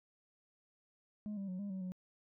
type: tone with pitch steps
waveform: sine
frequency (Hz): 209.8 / 196.5 / 183.6 / 202.1 / 189.2 / 183.5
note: G#3 / G3 / F#3 / G#3 / F#3 / F#3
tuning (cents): +18 / +4 / -13 / -47 / +39 / -14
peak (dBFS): -36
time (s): 1.26-1.92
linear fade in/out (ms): 0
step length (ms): 110
effects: tanh soft clip ceiling -38 dBFS